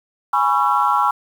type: chord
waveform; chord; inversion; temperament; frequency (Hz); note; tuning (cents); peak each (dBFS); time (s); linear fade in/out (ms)
sine; C# minor seventh; second; equal with one note detuned; 830.6 / 987.8 / 1108.7 / 1347; G#5 / B5 / C#6 / E6; 0 / 0 / 0 / +37; -19; 0.33-1.11; 5
effects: tanh soft clip ceiling -4 dBFS + 7-bit